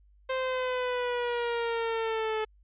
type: linear sweep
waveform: sawtooth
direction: down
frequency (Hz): 523.3 to 432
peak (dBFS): -24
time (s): 0.29-2.45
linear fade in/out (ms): 10
effects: added 50 Hz sine -57 dBFS peak until 2.63 s + resampled to 8000 Hz